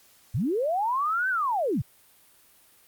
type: linear two-way sweep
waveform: sine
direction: up then down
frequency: 84.7 to 1566 to 84.7 Hz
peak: -23 dBFS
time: 0.34-1.82 s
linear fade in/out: 10 ms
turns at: 1.29 s
effects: white hiss -58 dBFS RMS until 2.87 s + Opus 48 kbps